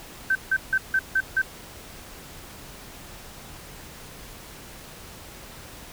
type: tone bursts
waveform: sine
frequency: 1546 Hz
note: G6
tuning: 24 cents flat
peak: -18 dBFS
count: 6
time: 0.3-1.418 s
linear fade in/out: 5 ms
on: 53 ms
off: 160 ms
effects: pink hiss -43 dBFS RMS until 5.92 s